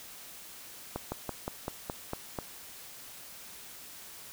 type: slowing click train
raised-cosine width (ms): 1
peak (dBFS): -19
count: 8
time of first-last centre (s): 0.96-2.388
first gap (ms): 160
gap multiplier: 1.08
effects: white hiss -48 dBFS RMS until 4.32 s